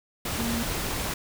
sine tone in noise, 231.9 Hz, A#3, 9 cents flat, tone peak -28 dBFS, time 0.38-0.63 s, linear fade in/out 5 ms, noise pink, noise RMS -30 dBFS, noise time 0.25-1.14 s, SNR -1 dB, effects none

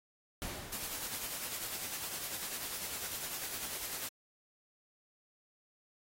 pink noise with exponential decay, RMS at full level -39 dBFS, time 0.42-1.53 s, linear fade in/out 0 ms, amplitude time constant 240 ms
white noise with tremolo, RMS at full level -39 dBFS, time 0.72-4.09 s, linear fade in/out 5 ms, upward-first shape sine, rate 10 Hz, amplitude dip 40%
effects AAC 48 kbps

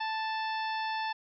harmonic tone, 880 Hz, A5, in tune, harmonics 1 / 2 / 3 / 4 / 5 / 6, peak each -32 / -38 / -42 / -44 / -46 / -48 dBFS, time 0-1.13 s, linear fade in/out 10 ms, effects none

